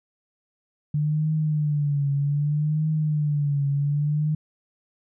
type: tone with vibrato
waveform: sine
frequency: 148.1 Hz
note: D3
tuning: 15 cents sharp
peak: -20 dBFS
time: 0.94-4.35 s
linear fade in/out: 5 ms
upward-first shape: triangle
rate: 0.64 Hz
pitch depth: 98 cents each way
effects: none